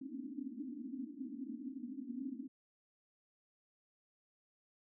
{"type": "band-pass noise", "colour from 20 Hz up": "pink", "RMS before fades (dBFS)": -45, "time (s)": [0.01, 2.48], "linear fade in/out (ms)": 5, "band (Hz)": [230, 300], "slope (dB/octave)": 96, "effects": []}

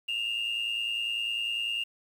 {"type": "tone pair together", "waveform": "sine", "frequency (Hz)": [2714, 2824], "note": ["E7", "F7"], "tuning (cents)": [50, 19], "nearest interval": "minor second", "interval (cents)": 69, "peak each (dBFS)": [-32, -28], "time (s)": [0.08, 1.84], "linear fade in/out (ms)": 10, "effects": ["tanh soft clip ceiling -25 dBFS", "9-bit"]}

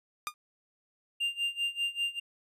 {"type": "tone with exponential decay", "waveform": "sawtooth", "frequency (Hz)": 1213, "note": "D#6", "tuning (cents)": -44, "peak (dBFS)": -24, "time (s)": [0.27, 0.34], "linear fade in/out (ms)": 0, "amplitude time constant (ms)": 15}
{"type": "tone with tremolo", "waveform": "triangle", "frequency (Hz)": 2794, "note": "F7", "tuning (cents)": 0, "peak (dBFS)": -25, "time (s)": [1.2, 2.2], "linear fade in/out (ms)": 10, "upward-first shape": "sine", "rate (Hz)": 5.1, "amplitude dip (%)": 90}
{"effects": ["resampled to 32000 Hz"]}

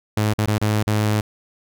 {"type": "tone with dropouts", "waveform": "sawtooth", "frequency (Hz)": 106.4, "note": "G#2", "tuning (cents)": 42, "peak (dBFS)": -13, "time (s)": [0.17, 1.21], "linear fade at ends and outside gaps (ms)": 5, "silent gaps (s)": [[0.336, 0.384], [0.46, 0.475], [0.582, 0.614], [0.83, 0.87]], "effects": []}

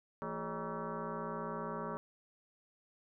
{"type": "tone with frequency modulation", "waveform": "sine", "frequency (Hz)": 360, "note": "F#4", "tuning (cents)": -47, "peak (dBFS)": -37, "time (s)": [0.22, 1.97], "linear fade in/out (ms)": 0, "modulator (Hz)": 195, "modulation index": 5, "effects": []}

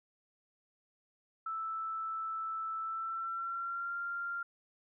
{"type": "tone with pitch glide", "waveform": "sine", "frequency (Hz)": [1318.5, 1389.7], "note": ["E6", "F6"], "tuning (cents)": [0, -9], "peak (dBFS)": -35, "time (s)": [1.46, 4.43], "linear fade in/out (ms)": 5, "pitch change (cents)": 91, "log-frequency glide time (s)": [2.81, 3.96], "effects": []}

